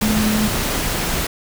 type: tone in noise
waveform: sine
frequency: 214.1 Hz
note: A3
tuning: 47 cents flat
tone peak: -16 dBFS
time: 0.02-0.48 s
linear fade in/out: 5 ms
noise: pink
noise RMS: -21 dBFS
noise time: 0.01-1.27 s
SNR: +2 dB
effects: none